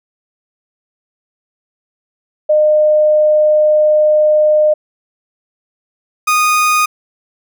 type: tone pair in turn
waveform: sine / 30% pulse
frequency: 609 / 1236.1 Hz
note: D#5 / D#6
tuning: -37 / -12 cents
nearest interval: octave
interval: 1225 cents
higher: second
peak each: -7 dBFS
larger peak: neither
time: 2.49-4.74 / 6.27-6.86 s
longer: first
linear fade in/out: 10 ms
effects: none